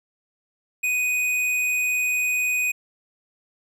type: tone with tanh clipping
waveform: triangle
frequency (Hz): 2491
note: D#7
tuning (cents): +1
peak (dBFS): -22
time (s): 0.83-2.72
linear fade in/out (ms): 10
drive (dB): 18
effects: none